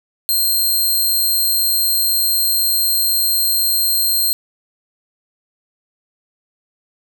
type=tone; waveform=5% pulse; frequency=4186 Hz; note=C8; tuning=in tune; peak=-7 dBFS; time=0.29-4.33 s; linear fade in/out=0 ms; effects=none